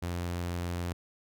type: tone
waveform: sawtooth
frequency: 87.31 Hz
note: F2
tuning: in tune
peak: -28 dBFS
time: 0.02-0.93 s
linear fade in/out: 10 ms
effects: none